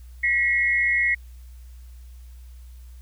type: tone pair together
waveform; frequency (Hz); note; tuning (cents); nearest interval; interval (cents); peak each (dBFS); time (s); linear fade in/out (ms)
sine; 1925 / 2161; B6 / C#7; -45 / -45; major second; 200; -21 / -21; 0.23-1.15; 10
effects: added 61 Hz sine -40 dBFS peak until 3.01 s + white hiss -60 dBFS RMS until 3.01 s